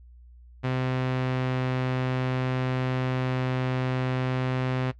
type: tone with low-pass filter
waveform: sawtooth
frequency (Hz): 128.6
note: C3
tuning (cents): -30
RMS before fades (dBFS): -27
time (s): 0.63-4.92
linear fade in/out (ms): 20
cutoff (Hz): 2800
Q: 1
effects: noise-tail reverb RT60 0.1 s tail -18 dB re dry + added 60 Hz sine -47 dBFS peak until 4.99 s